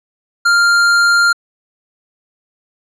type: tone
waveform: square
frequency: 1396.9 Hz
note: F6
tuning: in tune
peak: -9 dBFS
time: 0.45-1.33 s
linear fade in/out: 10 ms
effects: low-pass 7000 Hz 12 dB/octave